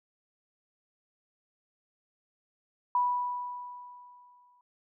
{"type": "tone with exponential decay", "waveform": "sine", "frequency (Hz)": 983, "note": "B5", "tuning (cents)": -8, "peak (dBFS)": -22, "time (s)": [2.95, 4.61], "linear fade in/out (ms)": 2, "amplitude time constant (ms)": 360, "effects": []}